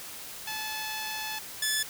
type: tone pair in turn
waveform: 10% pulse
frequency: 866 / 1732 Hz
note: A5 / A6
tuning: -28 / -28 cents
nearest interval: octave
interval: 1200 cents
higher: second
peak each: -25 / -17 dBFS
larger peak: second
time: 0.47-1.39 / 1.62-1.83 s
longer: first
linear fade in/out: 5 ms
effects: white hiss -42 dBFS RMS until 1.89 s